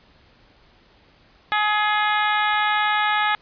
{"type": "harmonic tone with a mistuned harmonic", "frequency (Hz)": 421.7, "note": "G#4", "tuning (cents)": 26, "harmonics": [2, 3, 4, 5, 6, 7, 8, 9], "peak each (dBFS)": [-22, -24, -24, -27, -32, -35, -31, -34], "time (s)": [1.52, 3.35], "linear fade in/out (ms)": 0, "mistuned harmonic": 6, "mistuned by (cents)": -38, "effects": ["pink hiss -55 dBFS RMS until 3.41 s", "resampled to 11025 Hz"]}